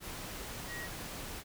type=tone in noise; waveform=sine; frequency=1900 Hz; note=A#6; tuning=33 cents sharp; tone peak=-41 dBFS; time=0.67-0.89 s; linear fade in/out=50 ms; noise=pink; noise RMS=-43 dBFS; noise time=0-1.44 s; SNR=-1 dB; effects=none